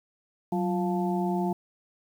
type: harmonic tone with a mistuned harmonic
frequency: 175.4 Hz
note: F3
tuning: 8 cents sharp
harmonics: 1 / 2 / 4 / 5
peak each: -27 / -30 / -33 / -34 dBFS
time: 0.52-1.53 s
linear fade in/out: 5 ms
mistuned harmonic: 1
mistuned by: +100 cents
effects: 9-bit